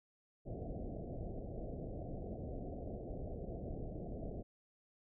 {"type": "low-pass noise", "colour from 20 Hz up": "pink", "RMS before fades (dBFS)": -44, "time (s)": [0.45, 4.43], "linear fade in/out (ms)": 20, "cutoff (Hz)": 720, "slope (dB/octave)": 96, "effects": []}